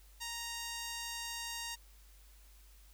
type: tone with notch filter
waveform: 5% pulse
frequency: 932.3 Hz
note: A#5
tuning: in tune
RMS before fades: -42 dBFS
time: 0.2-1.76 s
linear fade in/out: 20 ms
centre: 11000 Hz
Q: 1.7
effects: added 50 Hz sine -57 dBFS peak until 2.93 s + white hiss -65 dBFS RMS until 2.93 s